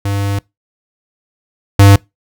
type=tone pair in turn; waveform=square; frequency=100 / 99.56 Hz; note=G2 / G2; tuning=+35 / +27 cents; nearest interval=unison; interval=8 cents; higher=first; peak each=-15 / -3 dBFS; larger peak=second; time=0.05-0.39 / 1.79-1.96 s; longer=first; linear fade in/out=5 ms; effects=noise-tail reverb RT60 0.2 s tail -24 dB re dry